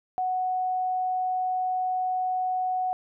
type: tone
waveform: sine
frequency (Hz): 740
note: F#5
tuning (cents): 0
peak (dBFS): -24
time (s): 0.18-2.93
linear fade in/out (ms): 0
effects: none